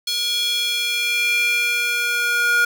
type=tone with high-pass filter sweep; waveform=square; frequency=477.4 Hz; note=A#4; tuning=41 cents sharp; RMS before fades=-20 dBFS; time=0.07-2.65 s; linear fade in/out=5 ms; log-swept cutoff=3800 to 1500 Hz; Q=4.3; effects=none